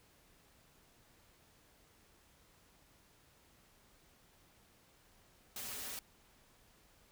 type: noise with comb filter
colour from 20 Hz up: white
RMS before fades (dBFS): -44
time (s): 5.56-5.99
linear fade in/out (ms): 2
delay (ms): 5.9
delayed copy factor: -0.8
effects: pink hiss -67 dBFS RMS until 7.11 s